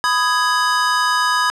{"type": "chord", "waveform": "square", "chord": "G# minor", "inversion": "first", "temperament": "just", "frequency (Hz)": [996.7, 1245.9, 1661.2], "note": ["B5", "D#6", "G#6"], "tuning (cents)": [16, 2, 0], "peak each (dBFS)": -20, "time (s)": [0.04, 1.5], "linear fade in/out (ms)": 0, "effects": ["low-pass 8000 Hz 12 dB/octave"]}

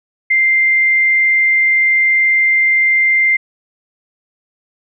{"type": "tone", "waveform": "sine", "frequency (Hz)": 2093, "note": "C7", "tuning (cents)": 0, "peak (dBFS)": -9, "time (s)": [0.3, 3.37], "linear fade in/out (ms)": 10, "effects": []}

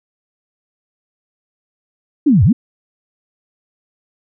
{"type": "linear two-way sweep", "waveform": "sine", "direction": "down then up", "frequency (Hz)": [318.7, 77.78, 271.7], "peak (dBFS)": -7, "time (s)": [2.26, 2.53], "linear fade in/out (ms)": 10, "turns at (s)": 2.44, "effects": []}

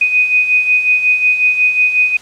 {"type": "beating tone pair", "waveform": "sine", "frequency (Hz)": [2489, 2494.5], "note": ["D#7", "D#7"], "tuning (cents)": [0, 4], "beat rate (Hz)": 5.5, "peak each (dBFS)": [-17, -10], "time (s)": [0.01, 2.17], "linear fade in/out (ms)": 5, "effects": ["white hiss -38 dBFS RMS until 2.21 s", "low-pass 6000 Hz 12 dB/octave"]}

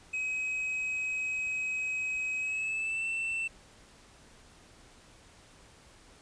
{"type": "tone with pitch glide", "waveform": "triangle", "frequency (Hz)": [2539, 2674], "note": ["D#7", "E7"], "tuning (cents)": [34, 24], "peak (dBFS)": -29, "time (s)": [0.13, 3.48], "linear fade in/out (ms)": 10, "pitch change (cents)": 90, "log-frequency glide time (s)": [2.39, 3.06], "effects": ["pink hiss -57 dBFS RMS until 6.21 s", "resampled to 22050 Hz"]}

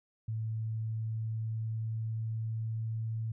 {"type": "tone with pitch glide", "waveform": "sine", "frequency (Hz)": [110.8, 111.96], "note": ["A2", "A2"], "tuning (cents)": [13, 31], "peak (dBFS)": -32, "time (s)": [0.28, 3.32], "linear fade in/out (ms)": 5, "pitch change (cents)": 18, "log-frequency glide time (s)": [0.53, 3.18], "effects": []}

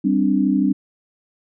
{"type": "chord", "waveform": "sine", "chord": "G suspended fourth", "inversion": "none", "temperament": "just", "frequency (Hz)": [196, 261.3, 294], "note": ["G3", "C4", "D4"], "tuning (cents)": [0, -2, 2], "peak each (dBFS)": [-19, -19, -19], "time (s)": [0.04, 0.73], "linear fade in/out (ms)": 10, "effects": []}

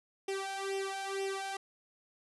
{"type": "tone with flanger", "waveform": "sawtooth", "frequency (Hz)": 389.7, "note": "G4", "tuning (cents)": -10, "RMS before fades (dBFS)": -37, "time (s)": [0.28, 1.57], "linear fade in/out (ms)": 5, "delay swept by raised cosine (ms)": [0.35, 1.35], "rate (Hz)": 2.1, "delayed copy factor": 0.85, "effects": ["resampled to 24000 Hz"]}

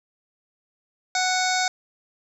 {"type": "harmonic tone", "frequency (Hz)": 740, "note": "F#5", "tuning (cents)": 0, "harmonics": [1, 2, 3, 5, 6, 7, 8, 9, 10], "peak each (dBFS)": [-24, -27, -29, -31, -32, -32, -33, -34, -34], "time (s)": [1.15, 1.68], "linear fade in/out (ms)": 2, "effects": ["9-bit"]}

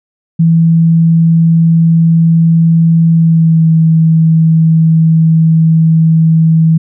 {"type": "tone with pitch glide", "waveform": "sine", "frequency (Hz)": [164.81, 161.51], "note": ["E3", "E3"], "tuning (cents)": [0, -35], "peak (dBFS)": -4, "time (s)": [0.39, 6.78], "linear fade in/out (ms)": 10, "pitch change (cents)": -35, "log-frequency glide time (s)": [3.11, 3.69], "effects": []}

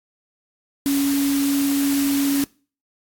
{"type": "tone in noise", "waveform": "sine", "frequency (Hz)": 279.8, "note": "C#4", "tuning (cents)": 16, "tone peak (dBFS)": -17, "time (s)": [0.86, 2.44], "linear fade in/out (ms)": 0, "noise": "white", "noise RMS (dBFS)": -28, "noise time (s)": [0.86, 2.44], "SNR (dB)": 8, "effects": ["noise-tail reverb RT60 0.4 s tail -24 dB re dry", "AAC 64 kbps"]}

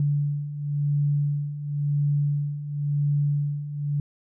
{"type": "beating tone pair", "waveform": "sine", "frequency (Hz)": [144.2, 145.15], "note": ["D3", "D3"], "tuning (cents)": [-31, -20], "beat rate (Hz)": 0.95, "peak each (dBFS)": [-28, -23], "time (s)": [0, 4], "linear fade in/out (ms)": 2, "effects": []}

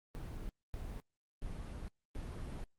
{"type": "noise bursts at uneven times", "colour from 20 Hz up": "brown", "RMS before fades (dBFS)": -43, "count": 4, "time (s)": [[0.15, 0.49], [0.74, 1], [1.42, 1.88], [2.15, 2.64]], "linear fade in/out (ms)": 0, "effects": ["Opus 24 kbps"]}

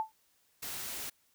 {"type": "tone with exponential decay", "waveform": "sine", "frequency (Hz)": 878, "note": "A5", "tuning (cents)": -4, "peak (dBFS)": -26, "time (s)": [0, 0.12], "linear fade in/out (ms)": 0, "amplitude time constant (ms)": 24}
{"type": "noise", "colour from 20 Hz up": "white", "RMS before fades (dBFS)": -40, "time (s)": [0.62, 1.1], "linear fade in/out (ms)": 10}
{"effects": ["white hiss -71 dBFS RMS until 1.34 s"]}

